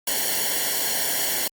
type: noise with comb filter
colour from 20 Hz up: white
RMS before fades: -24 dBFS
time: 0.07-1.48 s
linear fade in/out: 5 ms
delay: 0.8 ms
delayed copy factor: -0.85
effects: Opus 48 kbps